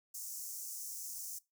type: high-pass noise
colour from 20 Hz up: pink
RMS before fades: -44 dBFS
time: 0.14-1.39 s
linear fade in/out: 10 ms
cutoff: 5700 Hz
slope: 48 dB/octave
effects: noise-tail reverb RT60 0.2 s tail -20 dB re dry